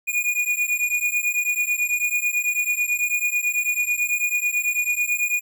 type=beating tone pair; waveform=square; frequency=2443 / 2452.1 Hz; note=D#7 / D#7; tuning=-32 / -26 cents; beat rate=9.1 Hz; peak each=-24 dBFS; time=0.07-5.41 s; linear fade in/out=20 ms; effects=none